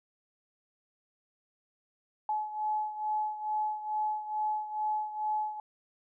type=beating tone pair; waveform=sine; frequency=853 / 855.3 Hz; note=G#5 / A5; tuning=+46 / -49 cents; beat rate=2.3 Hz; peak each=-31 / -36 dBFS; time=2.29-5.6 s; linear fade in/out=2 ms; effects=none